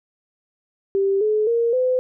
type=tone with pitch steps; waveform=sine; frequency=392 / 427.5 / 466.2 / 508.4 Hz; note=G4 / A4 / A#4 / C5; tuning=0 / -50 / 0 / -50 cents; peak=-16 dBFS; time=0.95-1.99 s; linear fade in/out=0 ms; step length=260 ms; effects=none